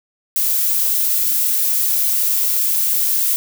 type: noise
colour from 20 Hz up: violet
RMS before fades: -17 dBFS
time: 0.36-3.36 s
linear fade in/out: 0 ms
effects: none